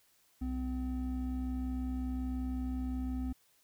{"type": "tone pair together", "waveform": "triangle", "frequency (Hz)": [63.42, 255.8], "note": ["B1", "C4"], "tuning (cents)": [47, -39], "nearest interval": "2 octaves", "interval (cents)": 2414, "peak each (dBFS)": [-34, -34], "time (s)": [0.41, 3.33], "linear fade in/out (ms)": 10, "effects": ["white hiss -69 dBFS RMS until 3.63 s"]}